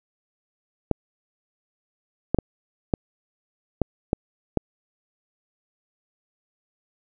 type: clicks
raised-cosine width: 2 ms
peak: -6 dBFS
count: 7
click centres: 0.913 / 2.346 / 2.387 / 2.938 / 3.817 / 4.131 / 4.573 s
effects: none